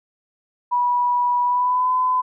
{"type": "tone with pitch glide", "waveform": "sine", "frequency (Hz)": [976, 1012.2], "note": ["B5", "B5"], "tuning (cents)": [-21, 42], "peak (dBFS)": -16, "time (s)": [0.71, 2.22], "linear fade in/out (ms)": 20, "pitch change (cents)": 63, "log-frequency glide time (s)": [1.43, 1.91], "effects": []}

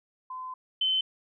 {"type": "tone pair in turn", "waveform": "sine", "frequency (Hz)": [1024, 3063], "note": ["C6", "G7"], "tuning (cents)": [-38, -41], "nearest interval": "octave + perfect fifth", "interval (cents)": 1897, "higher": "second", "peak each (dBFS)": [-35, -23], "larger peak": "second", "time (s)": [[0.3, 0.54], [0.81, 1.01]], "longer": "first", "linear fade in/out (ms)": 5, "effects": []}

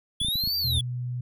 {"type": "linear two-way sweep", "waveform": "square", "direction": "up then down", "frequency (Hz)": [3342, 4732, 3342], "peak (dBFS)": -25, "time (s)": [0.2, 0.81], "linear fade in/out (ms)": 5, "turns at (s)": 0.57}
{"type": "clicks", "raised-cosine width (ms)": 5, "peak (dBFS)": -23, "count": 6, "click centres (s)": [0.216, 0.248, 0.285, 0.356, 0.438, 0.475]}
{"type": "tone with exponential growth", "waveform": "triangle", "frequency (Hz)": 82.41, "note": "E2", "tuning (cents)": 0, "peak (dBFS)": -20, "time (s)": [0.39, 0.79], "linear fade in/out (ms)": 5, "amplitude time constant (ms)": 85}
{"type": "tone", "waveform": "sine", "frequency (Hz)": 123.6, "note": "B2", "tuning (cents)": 2, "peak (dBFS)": -28, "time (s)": [0.64, 1.21], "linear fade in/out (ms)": 5}
{"effects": []}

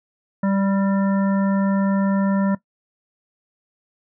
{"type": "harmonic tone with a mistuned harmonic", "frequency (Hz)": 196, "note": "G3", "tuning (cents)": 0, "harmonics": [1, 3, 5, 7, 9], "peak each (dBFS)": [-17, -27, -31, -34, -36], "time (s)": [0.43, 2.55], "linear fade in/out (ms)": 5, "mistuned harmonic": 9, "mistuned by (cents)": 23, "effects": ["noise-tail reverb RT60 0.1 s tail -18 dB re dry"]}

